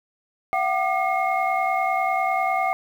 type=tone cluster; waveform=sine; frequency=686 / 756 / 1199 / 2154 Hz; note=F5 / F#5 / D6 / C7; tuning=-31 / +37 / +36 / +50 cents; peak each=-26 / -22 / -27 / -27 dBFS; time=0.53-2.73 s; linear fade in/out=0 ms; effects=tanh soft clip ceiling -9 dBFS + 8-bit